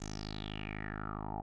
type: tone with low-pass filter sweep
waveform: 10% pulse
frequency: 52.2 Hz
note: G#1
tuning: 10 cents sharp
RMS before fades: -41 dBFS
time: 0-1.42 s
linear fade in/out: 10 ms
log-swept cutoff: 7000 to 770 Hz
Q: 6.6
effects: none

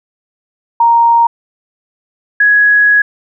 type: tone pair in turn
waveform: sine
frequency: 932.3 / 1671.3 Hz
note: A#5 / G#6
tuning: 0 / +10 cents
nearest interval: minor seventh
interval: 1010 cents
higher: second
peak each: -5 dBFS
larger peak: neither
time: 0.8-1.27 / 2.4-3.02 s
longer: second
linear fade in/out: 5 ms
effects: none

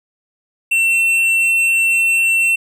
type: tone with tanh clipping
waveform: sine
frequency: 2701 Hz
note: E7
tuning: 42 cents sharp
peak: -13 dBFS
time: 0.71-2.56 s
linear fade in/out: 10 ms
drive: 8 dB
effects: none

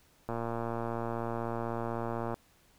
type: click train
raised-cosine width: 1 ms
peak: -21 dBFS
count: 239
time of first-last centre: 0.29-2.342 s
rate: 116 Hz
effects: pink hiss -65 dBFS RMS until 2.78 s

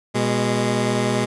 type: tone pair together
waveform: 15% pulse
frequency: 121.86 / 206.6 Hz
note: B2 / G#3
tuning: -23 / -9 cents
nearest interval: major sixth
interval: 914 cents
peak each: -15 dBFS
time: 0.14-1.26 s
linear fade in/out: 20 ms
effects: resampled to 24000 Hz

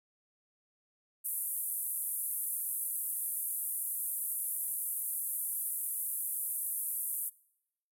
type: band-pass noise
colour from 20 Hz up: pink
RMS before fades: -36 dBFS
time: 1.24-7.3 s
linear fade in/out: 20 ms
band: 9700 to 14000 Hz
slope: 48 dB/octave
effects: noise-tail reverb RT60 0.8 s tail -23 dB re dry

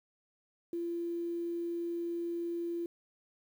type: tone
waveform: sine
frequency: 341.4 Hz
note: F4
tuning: 39 cents flat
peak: -33 dBFS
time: 0.73-2.86 s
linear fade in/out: 2 ms
effects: 10-bit

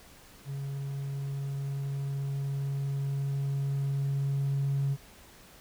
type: tone with level ramp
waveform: triangle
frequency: 138.59 Hz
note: C#3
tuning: in tune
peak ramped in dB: -31 to -22 dBFS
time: 0.45-4.97 s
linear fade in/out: 50 ms
effects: tanh soft clip ceiling -22 dBFS + pink hiss -54 dBFS RMS until 5.6 s

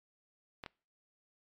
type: clicks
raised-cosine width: 0.3 ms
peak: -26 dBFS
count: 2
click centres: 0.638 / 0.662 s
effects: noise-tail reverb RT60 0.4 s tail -25 dB re dry + MP3 64 kbps

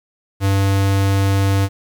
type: tone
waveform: square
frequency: 98 Hz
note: G2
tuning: in tune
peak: -14 dBFS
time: 0.4-1.69 s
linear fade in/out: 50 ms
effects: 8-bit

